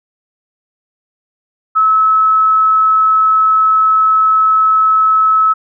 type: tone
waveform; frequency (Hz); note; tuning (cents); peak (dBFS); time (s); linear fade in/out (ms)
sine; 1296; E6; -30; -7; 1.75-5.54; 20
effects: none